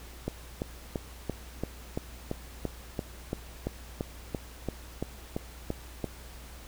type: click train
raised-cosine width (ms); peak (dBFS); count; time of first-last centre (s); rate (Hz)
2; -17; 18; 0.28-6.043; 2.95
effects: added 60 Hz sine -46 dBFS peak until 6.67 s + pink hiss -50 dBFS RMS until 6.67 s